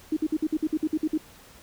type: tone bursts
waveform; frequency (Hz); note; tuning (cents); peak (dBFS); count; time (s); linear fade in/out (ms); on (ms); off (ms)
sine; 311.1; D#4; 0; -21; 11; 0.12-1.177; 5; 47; 54
effects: pink hiss -51 dBFS RMS until 1.62 s